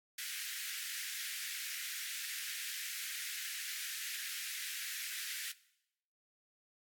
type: high-pass noise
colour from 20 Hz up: pink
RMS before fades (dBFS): -42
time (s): 0.18-5.52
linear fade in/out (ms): 5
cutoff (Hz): 1600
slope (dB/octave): 48
effects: noise-tail reverb RT60 0.8 s tail -19 dB re dry + AAC 64 kbps